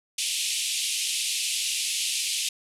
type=band-pass noise; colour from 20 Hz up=pink; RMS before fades=-28 dBFS; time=0.18-2.49 s; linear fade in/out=5 ms; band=2500 to 11000 Hz; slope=48 dB/octave; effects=none